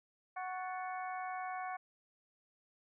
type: harmonic tone with a mistuned harmonic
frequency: 370 Hz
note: F#4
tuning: in tune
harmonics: 2 / 3 / 4 / 5 / 6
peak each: -40 / -45 / -49 / -52 / -51 dBFS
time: 0.36-1.77 s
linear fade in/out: 10 ms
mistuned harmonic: 5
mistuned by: -88 cents
effects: none